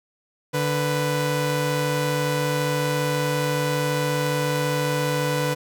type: tone pair together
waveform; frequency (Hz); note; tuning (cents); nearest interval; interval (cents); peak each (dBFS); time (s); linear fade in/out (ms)
sawtooth; 146.83 / 495.1; D3 / B4; 0 / +4; octave + major sixth; 2104; -20; 0.53-5.55; 20
effects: none